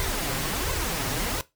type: noise with flanger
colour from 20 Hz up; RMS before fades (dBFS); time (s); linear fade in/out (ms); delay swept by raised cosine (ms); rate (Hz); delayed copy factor
pink; -28; 0-1.41; 0; 1.9 to 7.5; 1.4; +0.85
effects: noise-tail reverb RT60 0.2 s tail -17 dB re dry